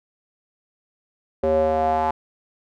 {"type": "tone with band-pass filter sweep", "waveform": "square", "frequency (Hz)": 78.5, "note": "D#2", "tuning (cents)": 16, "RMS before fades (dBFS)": -20, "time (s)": [1.43, 2.11], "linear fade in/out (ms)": 5, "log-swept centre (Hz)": [490, 850], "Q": 5.6, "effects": []}